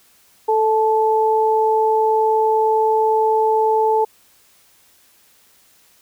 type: tone pair together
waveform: sine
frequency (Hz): 440.3 / 871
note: A4 / A5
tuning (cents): +1 / -18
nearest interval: octave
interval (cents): 1181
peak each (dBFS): -16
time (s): 0.48-4.05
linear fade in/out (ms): 10
effects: white hiss -54 dBFS RMS until 6.01 s